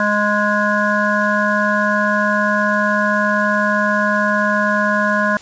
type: harmonic tone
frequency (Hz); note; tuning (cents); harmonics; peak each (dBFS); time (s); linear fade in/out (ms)
207.7; G#3; 0; 1 / 3 / 5 / 7 / 8; -20 / -20 / -20 / -20 / -20; 0-5.37; 2
effects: white hiss -38 dBFS RMS until 5.41 s + resampled to 16000 Hz